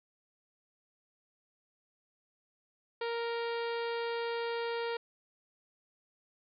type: harmonic tone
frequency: 466.3 Hz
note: A#4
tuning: 1 cent sharp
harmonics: 1 / 2 / 3 / 4 / 5 / 6 / 7 / 8 / 9 / 10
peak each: -34 / -40 / -44 / -46 / -48 / -50 / -51 / -52 / -53 / -54 dBFS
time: 3.01-4.97 s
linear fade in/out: 5 ms
effects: none